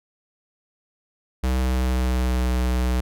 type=tone with pitch glide; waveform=square; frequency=64 to 62.36 Hz; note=C2 to B1; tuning=-38 to +17 cents; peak=-20 dBFS; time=1.43-3.01 s; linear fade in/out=10 ms; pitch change=-45 cents; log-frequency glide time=1.54-2.49 s; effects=none